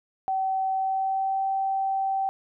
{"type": "tone with pitch glide", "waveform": "sine", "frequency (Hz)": [765, 774.8], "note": ["G5", "G5"], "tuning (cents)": [-42, -20], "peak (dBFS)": -23, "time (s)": [0.28, 2.29], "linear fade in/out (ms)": 0, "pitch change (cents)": 22, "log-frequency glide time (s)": [0.72, 1.45], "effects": []}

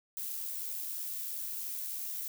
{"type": "noise with amplitude modulation", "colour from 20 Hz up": "violet", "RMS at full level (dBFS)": -37, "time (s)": [0.17, 2.28], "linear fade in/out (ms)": 0, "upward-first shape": "sine", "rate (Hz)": 83, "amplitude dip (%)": 30, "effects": []}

